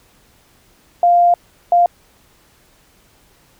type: tone bursts at uneven times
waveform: sine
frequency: 698.5 Hz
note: F5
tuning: in tune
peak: -8 dBFS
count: 2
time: 1.03-1.34 / 1.72-1.86 s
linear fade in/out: 2 ms
effects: pink hiss -53 dBFS RMS until 3.59 s